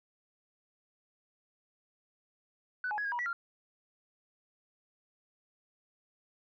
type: tone with pitch steps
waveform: sine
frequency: 1495 / 842 / 1674 / 1629 / 964 / 1945 / 1388 Hz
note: F#6 / G#5 / G#6 / G#6 / B5 / B6 / F6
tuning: +17 / +24 / +13 / -34 / -42 / -27 / -11 cents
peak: -31 dBFS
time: 2.84-3.33 s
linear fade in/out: 2 ms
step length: 70 ms
effects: tanh soft clip ceiling -27 dBFS